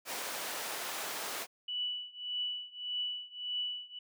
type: high-pass noise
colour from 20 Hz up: pink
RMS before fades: -39 dBFS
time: 0.05-1.47 s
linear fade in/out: 50 ms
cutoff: 550 Hz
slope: 12 dB/octave
type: tone with tremolo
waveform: sine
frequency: 2960 Hz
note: F#7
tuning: in tune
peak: -31 dBFS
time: 1.68-3.99 s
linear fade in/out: 5 ms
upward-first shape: triangle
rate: 1.7 Hz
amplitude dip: 95%
effects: none